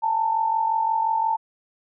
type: tone pair together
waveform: sine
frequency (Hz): 854.3 / 900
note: G#5 / A5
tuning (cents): +49 / +39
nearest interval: minor second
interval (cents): 90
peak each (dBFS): -27 / -20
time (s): 0.02-1.37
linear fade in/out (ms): 20
effects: none